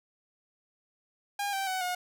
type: tone with pitch steps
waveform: sawtooth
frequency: 809 / 778.7 / 749.6 / 721.6 Hz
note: G#5 / G5 / F#5 / F#5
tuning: -46 / -12 / +22 / -44 cents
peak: -26 dBFS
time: 1.39-1.95 s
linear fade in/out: 5 ms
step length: 140 ms
effects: none